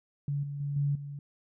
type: tone with level steps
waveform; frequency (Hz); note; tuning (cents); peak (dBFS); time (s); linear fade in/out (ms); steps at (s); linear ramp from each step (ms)
sine; 142.7; D3; -49; -28 / -34 / -30 / -25 / -37; 0.28-1.19; 2; 0.43 / 0.6 / 0.76 / 0.95; 5
effects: none